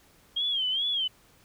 sine tone with vibrato, 3206 Hz, G7, 38 cents sharp, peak -25 dBFS, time 0.36-1.08 s, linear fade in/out 10 ms, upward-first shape sine, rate 2.4 Hz, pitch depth 120 cents each way, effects pink hiss -60 dBFS RMS until 1.44 s

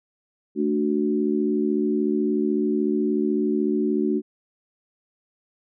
sine chord, D major, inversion second, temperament equal, 220 / 293.7 / 370 Hz, A3 / D4 / F#4, 0 / 0 / 0 cents, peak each -24 dBFS, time 0.55-4.22 s, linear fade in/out 50 ms, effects none

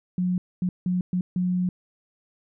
sine tone bursts at uneven times, 180.9 Hz, F#3, 39 cents flat, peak -21 dBFS, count 5, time 0.18-0.38 / 0.62-0.69 / 0.86-1.01 / 1.13-1.21 / 1.36-1.69 s, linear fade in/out 2 ms, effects none

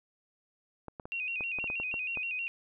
clicks, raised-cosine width 1 ms, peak -27 dBFS, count 10, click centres 0.883 / 0.998 / 1.055 / 1.408 / 1.587 / 1.642 / 1.701 / 1.8 / 1.941 / 2.173 s
sine tone with vibrato, 2620 Hz, E7, 11 cents flat, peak -32 dBFS, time 1.12-2.48 s, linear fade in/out 0 ms, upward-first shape square, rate 6.3 Hz, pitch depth 79 cents each way
effects none

